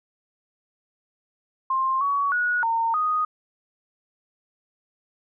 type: tone with pitch steps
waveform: sine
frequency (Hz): 1056 / 1126 / 1458 / 914 / 1243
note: C6 / C#6 / F#6 / A#5 / D#6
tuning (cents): +16 / +27 / -26 / -34 / -2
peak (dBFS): -20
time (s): 1.7-3.25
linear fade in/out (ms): 5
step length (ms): 310
effects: none